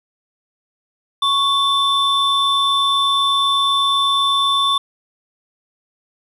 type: tone pair together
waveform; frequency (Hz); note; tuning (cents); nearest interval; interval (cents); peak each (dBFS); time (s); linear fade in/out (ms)
triangle; 1108 / 3532; C#6 / A7; -1 / +6; octave + minor sixth; 2007; -15; 1.22-4.78; 5
effects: resampled to 32000 Hz